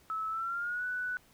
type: tone with pitch glide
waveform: sine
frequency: 1302 to 1487 Hz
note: E6 to F#6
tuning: -22 to +8 cents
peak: -32 dBFS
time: 0.1-1.17 s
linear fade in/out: 0 ms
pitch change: +230 cents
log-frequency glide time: 0.29-0.85 s
effects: pink hiss -63 dBFS RMS until 1.33 s